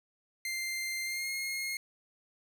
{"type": "tone with pitch glide", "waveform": "sawtooth", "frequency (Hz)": [2093, 2147], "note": ["C7", "C7"], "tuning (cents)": [0, 44], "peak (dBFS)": -30, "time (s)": [0.45, 1.77], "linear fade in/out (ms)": 2, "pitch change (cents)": 44, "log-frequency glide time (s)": [1.05, 1.31], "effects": []}